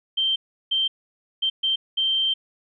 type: tone bursts at uneven times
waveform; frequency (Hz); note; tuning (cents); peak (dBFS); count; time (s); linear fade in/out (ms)
sine; 3136; G7; 0; -19; 5; 0.17-0.36 / 0.71-0.88 / 1.42-1.5 / 1.63-1.76 / 1.97-2.34; 10
effects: none

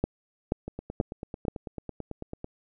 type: two click trains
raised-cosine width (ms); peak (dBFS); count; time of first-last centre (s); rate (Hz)
2; -11 / -22; 4 / 17; 0.04-1.482 / 0.68-2.444; 2.08 / 9.07
effects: none

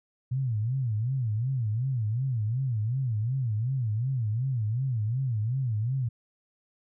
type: tone with vibrato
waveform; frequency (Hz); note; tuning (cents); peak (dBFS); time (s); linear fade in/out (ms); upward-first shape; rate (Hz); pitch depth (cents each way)
sine; 119.3; A#2; +41; -25; 0.31-6.09; 10; sine; 2.7; 220
effects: none

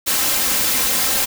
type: noise with comb filter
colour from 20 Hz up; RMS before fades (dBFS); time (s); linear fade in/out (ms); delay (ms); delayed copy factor
white; -18; 0.06-1.26; 20; 3.8; +0.6
effects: none

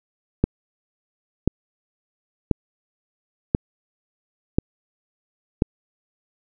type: click train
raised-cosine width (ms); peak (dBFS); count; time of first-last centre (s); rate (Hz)
3; -3; 6; 0.44-5.621; 0.965
effects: none

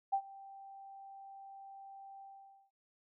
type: tone with ADSR envelope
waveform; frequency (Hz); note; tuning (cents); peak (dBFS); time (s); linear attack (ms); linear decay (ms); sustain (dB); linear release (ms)
sine; 784; G5; 0; -27; 0.12-2.71; 17; 73; -22; 500
effects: none

